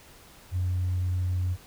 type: tone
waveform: sine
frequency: 90.7 Hz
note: F#2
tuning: 34 cents flat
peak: -23 dBFS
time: 0.51-1.57 s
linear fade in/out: 50 ms
effects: tanh soft clip ceiling -21 dBFS + pink hiss -52 dBFS RMS until 1.66 s